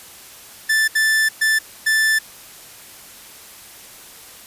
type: tone bursts at uneven times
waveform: 45% pulse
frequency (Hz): 1760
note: A6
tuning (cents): 0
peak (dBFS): -14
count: 4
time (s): 0.69-0.88 / 0.95-1.29 / 1.41-1.59 / 1.86-2.19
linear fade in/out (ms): 10
effects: white hiss -41 dBFS RMS until 4.46 s + resampled to 32000 Hz